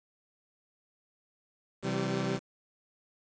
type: chord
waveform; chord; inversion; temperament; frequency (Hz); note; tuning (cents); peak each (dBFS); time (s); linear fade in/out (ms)
20% pulse; C major; none; equal with one note detuned; 130.81 / 164.81 / 193.08; C3 / E3 / G3; 0 / 0 / -26; -29 / -31 / -28; 1.82-2.4; 50
effects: resampled to 16000 Hz + 8-bit